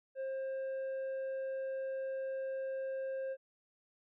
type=tone with tanh clipping; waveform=triangle; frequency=532 Hz; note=C5; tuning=29 cents sharp; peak=-37 dBFS; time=0.15-3.37 s; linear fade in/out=50 ms; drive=9 dB; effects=none